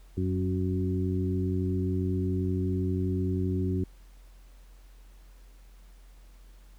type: harmonic tone with a mistuned harmonic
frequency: 92.5 Hz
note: F#2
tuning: in tune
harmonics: 1 / 2 / 3 / 4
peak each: -28 / -32 / -33 / -34 dBFS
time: 0.17-3.84 s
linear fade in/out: 5 ms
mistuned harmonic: 2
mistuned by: +20 cents
effects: added 44 Hz sine -49 dBFS peak until 6.78 s + pink hiss -63 dBFS RMS until 6.78 s